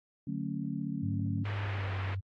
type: chord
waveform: sine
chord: D major seventh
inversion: none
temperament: just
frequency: 146.83 / 183.54 / 220.2 / 275.3 Hz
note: D3 / F#3 / A3 / C#4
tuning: 0 / -14 / +2 / -12 cents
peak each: -38 dBFS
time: 0.27-1.44 s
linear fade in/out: 5 ms
type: tone with pitch glide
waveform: sine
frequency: 102.5 to 96.19 Hz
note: G#2 to G2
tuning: -22 to -32 cents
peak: -32 dBFS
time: 1.02-2.21 s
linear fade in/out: 20 ms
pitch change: -110 cents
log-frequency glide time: 1.51-1.94 s
type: low-pass noise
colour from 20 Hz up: white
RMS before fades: -42 dBFS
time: 1.45-2.15 s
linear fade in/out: 5 ms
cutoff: 2400 Hz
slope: 24 dB/octave
effects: AAC 64 kbps